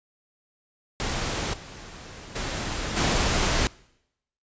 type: noise with level steps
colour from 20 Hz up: pink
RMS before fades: -28 / -42 / -30 / -23 dBFS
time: 1-3.67 s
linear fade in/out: 0 ms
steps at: 1.53 / 2.35 / 2.96 s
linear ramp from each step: 10 ms
effects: noise-tail reverb RT60 0.8 s tail -23 dB re dry + resampled to 16000 Hz